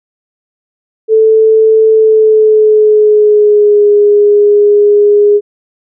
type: tone with pitch glide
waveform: sine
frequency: 440 to 412.9 Hz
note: A4 to G#4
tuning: 0 to -10 cents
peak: -3 dBFS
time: 1.08-5.41 s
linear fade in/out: 50 ms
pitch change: -110 cents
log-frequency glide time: 1.91-3.88 s
effects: none